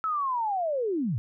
sine linear sweep, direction down, 1318.5 to 95.4 Hz, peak -25 dBFS, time 0.04-1.18 s, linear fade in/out 0 ms, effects none

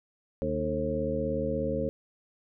harmonic tone with a mistuned harmonic, 76.8 Hz, D#2, 22 cents flat, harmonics 1 / 2 / 3 / 4 / 6 / 7, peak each -37 / -36 / -34 / -37 / -34 / -31 dBFS, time 0.42-1.89 s, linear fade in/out 0 ms, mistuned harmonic 6, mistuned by -66 cents, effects none

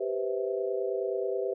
sine chord, C major seventh, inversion second, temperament equal with one note detuned, 392 / 493.9 / 523.3 / 652.1 Hz, G4 / B4 / C5 / E5, 0 / 0 / 0 / -19 cents, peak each -31 / -33 / -35 / -37 dBFS, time 0-1.54 s, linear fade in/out 10 ms, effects none

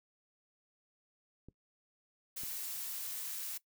clicks, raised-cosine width 3 ms, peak -38 dBFS, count 2, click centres 1.486 / 2.435 s
blue noise, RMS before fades -41 dBFS, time 2.36-3.58 s, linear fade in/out 10 ms
effects noise-tail reverb RT60 0.1 s tail -19 dB re dry

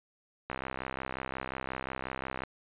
click train, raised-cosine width 0.5 ms, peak -20 dBFS, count 128, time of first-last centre 0.5-2.436 s, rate 65.6 Hz, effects resampled to 8000 Hz

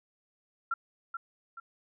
sine tone with echo, 1366 Hz, F6, 39 cents flat, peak -27 dBFS, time 0.71-0.74 s, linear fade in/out 5 ms, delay 430 ms, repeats 2, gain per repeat -7 dB, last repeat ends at 1.6 s, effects none

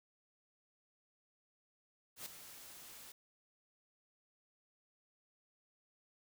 white noise with ADSR envelope, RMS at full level -44 dBFS, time 2.16-3.12 s, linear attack 100 ms, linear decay 4 ms, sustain -10 dB, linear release 3 ms, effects none

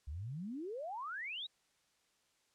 sine exponential sweep, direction up, 65.6 to 3960 Hz, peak -40 dBFS, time 0.07-1.47 s, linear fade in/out 10 ms, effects white hiss -75 dBFS RMS until 2.54 s + low-pass 8000 Hz 12 dB/octave

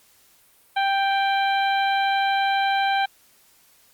harmonic tone with a mistuned harmonic, 786 Hz, G5, 4 cents sharp, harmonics 1 / 2 / 3 / 4 / 5, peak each -20 / -26 / -30 / -32 / -34 dBFS, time 0.76-3.06 s, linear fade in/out 10 ms, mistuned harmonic 5, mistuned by +17 cents, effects white hiss -57 dBFS RMS until 3.93 s + Opus 48 kbps

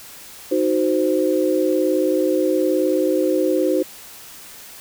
sine chord, C diminished, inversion first, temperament equal with one note detuned, 311.1 / 370 / 518.4 Hz, Eb4 / Gb4 / C5, 0 / 0 / -16 cents, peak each -20 dBFS, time 0.51-3.83 s, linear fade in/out 10 ms, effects white hiss -40 dBFS RMS until 4.8 s

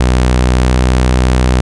sawtooth tone with pitch glide, 62.4 to 62.91 Hz, B1 to B1, +19 to +33 cents, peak -4 dBFS, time 0-1.61 s, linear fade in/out 5 ms, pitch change +14 cents, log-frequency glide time 0.59-0.7 s, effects resampled to 22050 Hz

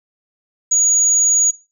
sine tone, 6760 Hz, G#8, 30 cents sharp, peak -10 dBFS, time 0.71-1.51 s, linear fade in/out 10 ms, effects noise-tail reverb RT60 0.3 s tail -17 dB re dry + tanh soft clip ceiling -6 dBFS

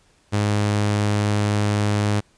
sawtooth tone, 103.83 Hz, G#2, in tune, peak -14 dBFS, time 0.32-2.21 s, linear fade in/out 20 ms, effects pink hiss -59 dBFS RMS until 2.37 s + resampled to 22050 Hz

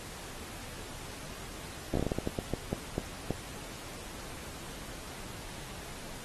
slowing click train, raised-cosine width 2 ms, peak -17 dBFS, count 14, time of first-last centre 1.94-3.307 s, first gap 14 ms, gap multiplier 1.3, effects pink hiss -45 dBFS RMS until 6.24 s + AAC 32 kbps

